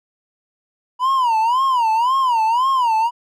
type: tone with vibrato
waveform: triangle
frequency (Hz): 972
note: B5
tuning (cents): -28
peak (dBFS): -12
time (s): 0.99-3.11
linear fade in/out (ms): 50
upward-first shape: sine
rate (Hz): 1.9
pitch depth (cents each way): 180
effects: none